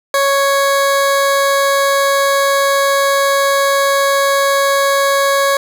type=tone; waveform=20% pulse; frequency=554.4 Hz; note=C#5; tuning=in tune; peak=-6 dBFS; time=0.14-5.57 s; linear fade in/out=2 ms; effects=8-bit